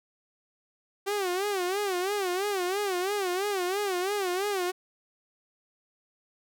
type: tone with vibrato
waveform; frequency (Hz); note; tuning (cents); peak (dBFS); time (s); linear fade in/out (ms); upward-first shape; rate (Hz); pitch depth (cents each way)
sawtooth; 383.8; G4; -37; -23; 1.06-4.72; 20; sine; 3; 140
effects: none